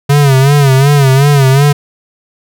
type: tone with vibrato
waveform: square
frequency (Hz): 138.6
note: C#3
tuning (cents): 0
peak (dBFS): -5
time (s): 0.09-1.73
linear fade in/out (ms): 10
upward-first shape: sine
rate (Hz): 2.7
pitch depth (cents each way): 91
effects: none